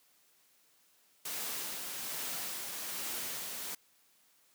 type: noise with tremolo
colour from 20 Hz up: white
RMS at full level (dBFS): -38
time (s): 1.25-3.75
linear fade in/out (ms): 5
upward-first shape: sine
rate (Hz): 1.2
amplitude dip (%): 30
effects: white hiss -68 dBFS RMS until 4.54 s + high-pass 150 Hz 12 dB/octave